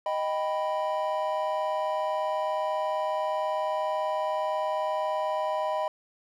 triangle chord, Eb augmented, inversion none, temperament equal, 622.3 / 784 / 987.8 Hz, Eb5 / G5 / B5, 0 / 0 / 0 cents, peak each -27 / -31 / -29 dBFS, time 0.06-5.88 s, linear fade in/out 2 ms, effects none

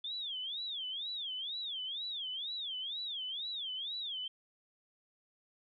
sine tone with vibrato, 3439 Hz, A7, 40 cents flat, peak -37 dBFS, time 0.04-4.28 s, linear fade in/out 5 ms, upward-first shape sine, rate 2.1 Hz, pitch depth 240 cents each way, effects none

